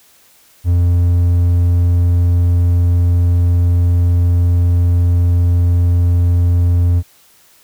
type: tone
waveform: triangle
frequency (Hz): 87.31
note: F2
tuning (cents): 0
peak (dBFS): -7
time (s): 0.64-7.03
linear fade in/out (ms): 50
effects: white hiss -49 dBFS RMS until 7.63 s